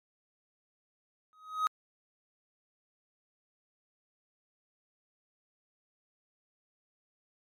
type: tone with exponential growth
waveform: triangle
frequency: 1261 Hz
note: D#6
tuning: 23 cents sharp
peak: -21 dBFS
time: 1.33-1.67 s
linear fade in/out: 0 ms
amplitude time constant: 73 ms
effects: MP3 64 kbps